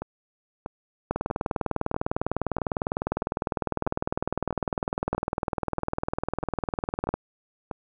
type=two click trains; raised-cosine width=1 ms; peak=-18 / -11 dBFS; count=13 / 121; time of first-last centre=0.02-7.712 / 1.11-7.14 s; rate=1.56 / 19.9 Hz; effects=none